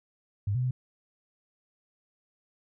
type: tone with pitch steps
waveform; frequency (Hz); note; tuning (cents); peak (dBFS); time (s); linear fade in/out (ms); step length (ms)
sine; 101 / 125.7 / 127.1; G#2 / B2 / C3; -48 / +31 / -50; -25; 0.47-0.71; 5; 80
effects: none